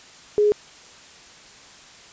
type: tone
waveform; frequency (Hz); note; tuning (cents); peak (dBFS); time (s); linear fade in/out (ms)
sine; 417.2; G#4; +8; -14; 0.38-0.52; 0
effects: white hiss -46 dBFS RMS until 2.12 s + resampled to 16000 Hz